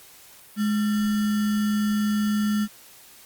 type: tone with sample-and-hold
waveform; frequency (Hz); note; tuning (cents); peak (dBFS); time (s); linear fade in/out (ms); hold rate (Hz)
sine; 210; G#3; +19; -20; 0.56-2.68; 50; 1575
effects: white hiss -49 dBFS RMS until 3.25 s + Opus 48 kbps